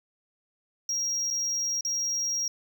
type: tone with dropouts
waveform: triangle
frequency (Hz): 5630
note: F8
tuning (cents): +13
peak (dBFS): -25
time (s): 0.89-2.48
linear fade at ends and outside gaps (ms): 2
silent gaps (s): 1.304-1.308 / 1.809-1.849
effects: none